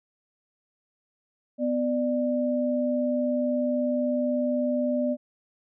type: tone pair together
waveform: sine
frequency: 249.7 / 594 Hz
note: B3 / D5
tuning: +19 / +20 cents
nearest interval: octave + minor third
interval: 1501 cents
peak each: -25 / -26 dBFS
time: 1.58-5.17 s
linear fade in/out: 50 ms
effects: none